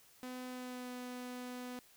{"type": "tone with pitch glide", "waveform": "sawtooth", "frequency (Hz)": [252.6, 248.8], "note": ["B3", "B3"], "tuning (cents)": [39, 13], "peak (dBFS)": -39, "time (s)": [0.23, 1.79], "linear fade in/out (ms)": 0, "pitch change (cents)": -26, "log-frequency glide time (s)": [0.48, 0.92], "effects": ["white hiss -64 dBFS RMS until 1.96 s"]}